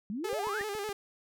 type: exponential sweep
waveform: sine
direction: up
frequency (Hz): 190 to 1943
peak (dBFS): -33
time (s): 0.1-0.62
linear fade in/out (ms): 0
type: tone with vibrato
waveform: sawtooth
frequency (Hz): 415.3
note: G#4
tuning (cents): 0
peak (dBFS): -30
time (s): 0.24-0.93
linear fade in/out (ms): 5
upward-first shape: square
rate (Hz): 10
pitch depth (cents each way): 63
type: click train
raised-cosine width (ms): 2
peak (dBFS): -33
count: 5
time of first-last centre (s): 0.33-0.892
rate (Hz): 7.12
effects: none